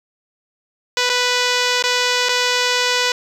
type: tone with dropouts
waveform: 5% pulse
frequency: 494.2 Hz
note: B4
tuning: 1 cent sharp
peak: -3 dBFS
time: 0.97-3.12 s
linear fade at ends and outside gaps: 2 ms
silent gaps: 1.094-1.098 / 1.825-1.838 / 2.287-2.291 s
effects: low-pass 7000 Hz 12 dB/octave + 7-bit